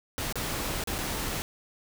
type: noise with dropouts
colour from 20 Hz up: pink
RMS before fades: -32 dBFS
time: 0.18-1.42 s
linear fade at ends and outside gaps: 0 ms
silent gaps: 0.325-0.356 / 0.838-0.873 / 0.982-0.986 s
effects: none